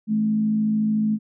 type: tone with frequency modulation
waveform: sine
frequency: 215.1 Hz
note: A3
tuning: 39 cents flat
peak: -18 dBFS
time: 0.07-1.19 s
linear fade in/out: 50 ms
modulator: 53.5 Hz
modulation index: 0.32
effects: none